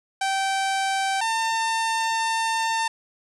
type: tone pair in turn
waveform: sawtooth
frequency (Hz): 776 / 901.7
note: G5 / A5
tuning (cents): -18 / +42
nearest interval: minor third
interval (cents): 260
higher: second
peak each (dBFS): -18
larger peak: neither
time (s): 0.21-1.21 / 1.21-2.88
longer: second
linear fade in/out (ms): 5
effects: resampled to 24000 Hz + 10-bit